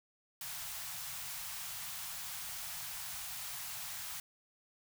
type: band-stop noise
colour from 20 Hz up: white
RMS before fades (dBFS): -43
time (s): 0.41-4.2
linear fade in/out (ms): 2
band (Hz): 180 to 670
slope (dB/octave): 48
effects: none